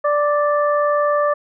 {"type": "harmonic tone", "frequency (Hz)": 587, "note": "D5", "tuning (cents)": -1, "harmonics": [1, 2, 3], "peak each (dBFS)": [-16, -19, -28], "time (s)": [0.04, 1.34], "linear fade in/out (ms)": 10, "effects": []}